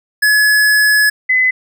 square / sine tone pair in turn, 1700 / 2022 Hz, G#6 / B6, +40 / +40 cents, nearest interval minor third, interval 300 cents, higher second, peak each -9 dBFS, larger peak neither, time 0.22-1.1 / 1.29-1.51 s, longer first, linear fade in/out 10 ms, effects none

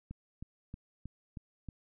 click train, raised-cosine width 5 ms, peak -30 dBFS, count 6, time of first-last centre 0.11-1.687 s, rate 3.17 Hz, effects none

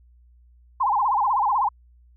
sine tone with vibrato, 928 Hz, A#5, 8 cents flat, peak -18 dBFS, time 0.8-1.69 s, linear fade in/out 10 ms, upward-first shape sine, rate 16 Hz, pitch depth 250 cents each way, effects added 60 Hz sine -51 dBFS peak until 2.16 s

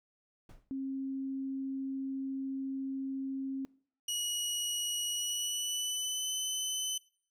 brown noise with exponential decay, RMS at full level -44 dBFS, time 0.49-0.71 s, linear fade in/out 5 ms, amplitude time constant 47 ms
sine tone, 268.6 Hz, C4, 46 cents sharp, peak -34 dBFS, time 0.71-3.65 s, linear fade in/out 0 ms
20% pulse tone with pitch glide, 2911 to 3031 Hz, F#7 to F#7, -29 to +41 cents, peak -27 dBFS, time 4.08-6.98 s, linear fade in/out 5 ms, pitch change +70 cents, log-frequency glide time 5.1-6.3 s
effects noise-tail reverb RT60 0.5 s tail -22 dB re dry

